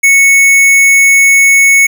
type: tone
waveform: square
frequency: 2210 Hz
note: C#7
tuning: 6 cents flat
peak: -4 dBFS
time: 0.03-1.87 s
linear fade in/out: 10 ms
effects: 7-bit